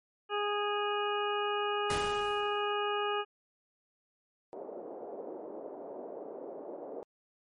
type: harmonic tone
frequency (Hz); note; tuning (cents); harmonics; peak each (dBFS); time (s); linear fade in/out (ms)
412.8; G#4; -10; 1 / 2 / 3 / 4 / 6 / 7; -33 / -36 / -35 / -41 / -43 / -40; 0.29-3.25; 50
type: noise with exponential decay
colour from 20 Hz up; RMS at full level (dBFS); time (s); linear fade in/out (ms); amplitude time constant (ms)
pink; -34; 1.9-2.73; 2; 180
type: band-pass noise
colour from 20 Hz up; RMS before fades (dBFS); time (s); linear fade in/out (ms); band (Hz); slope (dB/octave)
pink; -43; 4.53-7.03; 0; 350 to 650; 24
effects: MP3 48 kbps